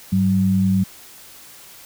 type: tone pair together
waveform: sine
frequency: 100.1 / 189.67 Hz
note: G2 / F#3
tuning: +37 / +43 cents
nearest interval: major seventh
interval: 1106 cents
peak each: -21 / -15 dBFS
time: 0.12-0.84 s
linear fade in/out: 10 ms
effects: white hiss -43 dBFS RMS until 1.85 s